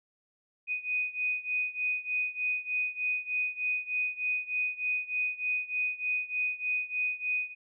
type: beating tone pair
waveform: sine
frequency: 2489 / 2492.3 Hz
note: D#7 / D#7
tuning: 0 / +2 cents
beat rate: 3.3 Hz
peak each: -31 / -33 dBFS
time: 0.67-7.55 s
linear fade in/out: 50 ms
effects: none